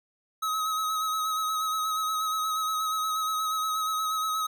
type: tone with vibrato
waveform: square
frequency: 1275 Hz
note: D#6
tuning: 42 cents sharp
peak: -27 dBFS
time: 0.42-4.47 s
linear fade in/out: 10 ms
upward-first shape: sine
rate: 8.4 Hz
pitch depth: 27 cents each way
effects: none